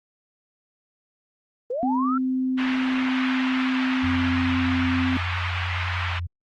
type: linear sweep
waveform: sine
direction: up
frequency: 460.6 to 1382 Hz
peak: -24 dBFS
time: 1.7-2.18 s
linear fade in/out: 5 ms
type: tone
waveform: sine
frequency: 258.7 Hz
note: C4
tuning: 19 cents flat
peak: -21 dBFS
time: 1.83-5.17 s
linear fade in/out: 0 ms
type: band-pass noise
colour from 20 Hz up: white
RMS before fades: -30 dBFS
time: 2.57-6.2 s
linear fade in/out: 20 ms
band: 840 to 2700 Hz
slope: 24 dB/octave
type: tone with pitch glide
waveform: sine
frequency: 89 to 86.97 Hz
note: F2 to F2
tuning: +33 to -7 cents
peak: -26 dBFS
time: 4.03-6.27 s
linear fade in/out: 10 ms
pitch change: -40 cents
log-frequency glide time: 6.02-6.12 s
effects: Opus 24 kbps